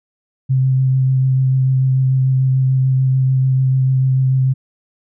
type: tone with vibrato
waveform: sine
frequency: 131.3 Hz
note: C3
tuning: 6 cents sharp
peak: -11 dBFS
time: 0.49-4.54 s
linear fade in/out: 20 ms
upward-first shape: sine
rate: 6.8 Hz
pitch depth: 13 cents each way
effects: none

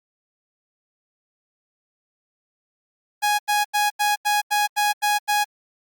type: tone bursts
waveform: sawtooth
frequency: 830.6 Hz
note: G#5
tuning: in tune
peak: -14 dBFS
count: 9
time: 3.22-5.446 s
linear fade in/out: 20 ms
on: 170 ms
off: 87 ms
effects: Opus 48 kbps

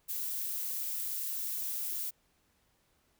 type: noise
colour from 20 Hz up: violet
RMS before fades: -36 dBFS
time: 0.08-2.11 s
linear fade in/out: 20 ms
effects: pink hiss -72 dBFS RMS until 3.19 s

